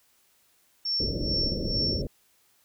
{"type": "tone with tremolo", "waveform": "sine", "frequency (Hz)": 5440, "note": "F8", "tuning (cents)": -46, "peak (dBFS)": -24, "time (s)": [0.85, 2.02], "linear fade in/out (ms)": 5, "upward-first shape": "sine", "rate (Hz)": 2.3, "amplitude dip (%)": 85}
{"type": "low-pass noise", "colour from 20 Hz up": "pink", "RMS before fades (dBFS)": -30, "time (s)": [1, 2.07], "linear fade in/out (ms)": 2, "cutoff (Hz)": 590, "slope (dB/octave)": 96}
{"effects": ["white hiss -65 dBFS RMS until 2.64 s"]}